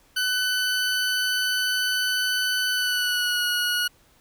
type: tone with pitch glide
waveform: 20% pulse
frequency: 1502 to 1453.4 Hz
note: F#6 to F#6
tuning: +26 to -31 cents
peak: -17 dBFS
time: 0.16-3.88 s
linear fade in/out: 10 ms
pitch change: -57 cents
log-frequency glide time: 2.71-3.44 s
effects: pink hiss -59 dBFS RMS until 4.2 s